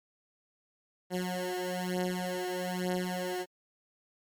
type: beating tone pair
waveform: 15% pulse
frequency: 181 / 182.1 Hz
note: F#3 / F#3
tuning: -38 / -27 cents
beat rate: 1.1 Hz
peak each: -28 dBFS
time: 1.1-3.46 s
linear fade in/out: 50 ms
effects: MP3 96 kbps